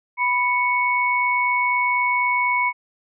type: tone pair together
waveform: sine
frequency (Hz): 987.8 / 2218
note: B5 / C#7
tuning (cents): 0 / 0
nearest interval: octave + major second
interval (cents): 1400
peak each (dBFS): -20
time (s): 0.17-2.73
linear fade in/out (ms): 50
effects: none